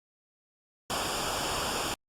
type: noise with comb filter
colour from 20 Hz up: pink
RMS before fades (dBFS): -31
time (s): 0.9-1.94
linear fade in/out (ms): 0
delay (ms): 0.49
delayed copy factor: -0.7
effects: low-pass 10000 Hz 12 dB/octave + Opus 48 kbps